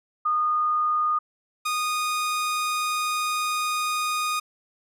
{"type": "tone pair in turn", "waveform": ["sine", "sawtooth"], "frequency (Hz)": [1227, 1233.5], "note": ["D#6", "D#6"], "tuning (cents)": [-25, -15], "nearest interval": "unison", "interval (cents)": 10, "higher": "second", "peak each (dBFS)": -20, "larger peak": "neither", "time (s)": [[0.25, 1.19], [1.65, 4.4]], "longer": "second", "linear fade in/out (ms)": 10, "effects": ["resampled to 32000 Hz"]}